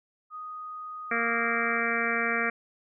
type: tone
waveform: sine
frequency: 1244.5 Hz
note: D#6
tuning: in tune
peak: -36 dBFS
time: 0.3-1.82 s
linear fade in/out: 50 ms
type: harmonic tone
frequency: 232.1 Hz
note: A#3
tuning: 7 cents flat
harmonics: 1 / 2 / 3 / 5 / 6 / 7 / 8 / 9 / 10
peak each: -35 / -34 / -36 / -35 / -32 / -33 / -32 / -35 / -32 dBFS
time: 1.11-2.5 s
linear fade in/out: 5 ms
effects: none